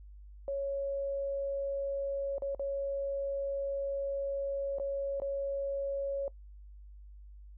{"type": "tone with dropouts", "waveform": "sine", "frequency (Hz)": 554.4, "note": "C#5", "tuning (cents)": 0, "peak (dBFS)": -31, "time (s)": [0.48, 6.28], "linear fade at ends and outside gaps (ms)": 1, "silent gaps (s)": [[2.382, 2.421], [2.548, 2.595], [4.785, 4.798], [5.2, 5.219]], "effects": ["noise-tail reverb RT60 0.1 s tail -21 dB re dry", "added 50 Hz sine -48 dBFS peak until 7.57 s"]}